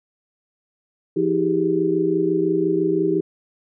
sine tone cluster, 170.8 / 318.7 / 386.9 / 412.8 Hz, F3 / D#4 / G4 / G#4, -38 / +42 / -23 / -10 cents, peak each -27 / -21 / -20 / -26 dBFS, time 1.16-3.21 s, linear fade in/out 10 ms, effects none

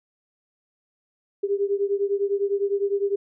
sine beating tone pair, 397.3 / 407.2 Hz, G4 / G#4, +23 / -34 cents, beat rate 9.9 Hz, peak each -23 / -25 dBFS, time 1.43-3.16 s, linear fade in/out 10 ms, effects none

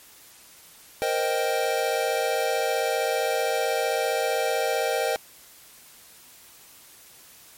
square chord, C minor seventh, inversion third, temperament equal with one note detuned, 467.8 / 523.3 / 622.3 / 784 Hz, Bb4 / C5 / Eb5 / G5, +6 / 0 / 0 / 0 cents, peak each -29 dBFS, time 1.02-5.16 s, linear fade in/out 0 ms, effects white hiss -50 dBFS RMS until 7.57 s + MP3 64 kbps

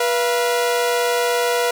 sawtooth tone pair together, 485.4 / 684.3 Hz, B4 / F5, -30 / -35 cents, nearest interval tritone, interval 595 cents, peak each -14 / -19 dBFS, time 0-1.71 s, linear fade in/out 5 ms, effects none

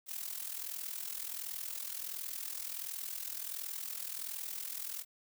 blue noise with amplitude modulation, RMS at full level -38 dBFS, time 0.06-5.05 s, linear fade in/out 50 ms, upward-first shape sine, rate 41.4 Hz, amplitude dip 75%, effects none

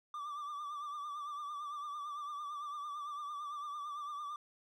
triangle tone with vibrato, 1174.7 Hz, D6, in tune, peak -38 dBFS, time 0.14-4.36 s, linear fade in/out 2 ms, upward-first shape triangle, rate 8.9 Hz, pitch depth 66 cents each way, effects none

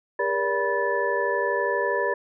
sine tone cluster, 403 / 475.3 / 576 / 979 / 1744 Hz, G4 / A#4 / D5 / B5 / A6, +48 / +34 / -34 / -15 / -16 cents, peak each -28 dBFS, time 0.19-2.14 s, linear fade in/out 5 ms, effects none

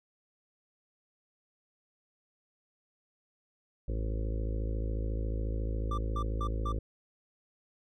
harmonic tone, 54.1 Hz, A1, 29 cents flat, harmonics 1 / 2 / 4 / 5 / 6 / 7 / 8 / 9 / 10, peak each -31 / -38 / -46 / -48 / -46 / -49 / -48 / -48 / -49 dBFS, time 3.88-6.79 s, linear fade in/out 5 ms
triangle tone bursts, 1177 Hz, D6, 3 cents sharp, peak -32 dBFS, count 4, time 5.91-6.722 s, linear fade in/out 5 ms, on 68 ms, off 180 ms
effects none

